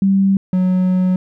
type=tone pair in turn; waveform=sine / triangle; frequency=194.6 / 184.08 Hz; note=G3 / F#3; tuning=-12 / -9 cents; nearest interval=minor second; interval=97 cents; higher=first; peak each=-10 dBFS; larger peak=neither; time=0.02-0.37 / 0.53-1.16 s; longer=second; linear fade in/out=2 ms; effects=none